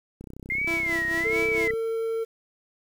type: click train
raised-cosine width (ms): 3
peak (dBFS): -27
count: 50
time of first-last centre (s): 0.21-1.736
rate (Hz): 32.1
type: tone with vibrato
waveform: sine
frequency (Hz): 2078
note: C7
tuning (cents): -12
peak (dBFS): -24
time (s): 0.5-1.71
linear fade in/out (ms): 2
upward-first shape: sine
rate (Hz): 1.3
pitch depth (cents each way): 180
type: tone with tremolo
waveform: sawtooth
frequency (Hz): 334.2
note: E4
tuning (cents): +24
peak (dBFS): -24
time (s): 0.67-1.68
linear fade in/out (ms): 5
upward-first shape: sine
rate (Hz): 4.5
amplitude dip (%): 70
type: tone with pitch glide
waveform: triangle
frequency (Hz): 445.9 to 451.9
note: A4 to A4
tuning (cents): +23 to +46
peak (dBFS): -23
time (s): 1.24-2.25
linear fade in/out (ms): 20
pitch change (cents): +23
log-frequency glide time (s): 1.66-1.78
effects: 9-bit